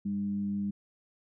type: tone with frequency modulation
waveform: sine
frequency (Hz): 201.1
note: G3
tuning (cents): +44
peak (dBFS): -29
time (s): 0.05-0.71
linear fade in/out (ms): 10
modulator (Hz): 102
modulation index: 0.31
effects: none